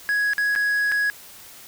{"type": "tone with dropouts", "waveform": "triangle", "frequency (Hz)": 1667, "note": "G#6", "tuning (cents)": 6, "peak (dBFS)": -17, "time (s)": [0.09, 1.1], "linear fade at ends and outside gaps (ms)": 0, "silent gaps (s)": [[0.334, 0.381], [0.552, 0.56], [0.917, 0.921]], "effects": ["white hiss -44 dBFS RMS until 1.67 s"]}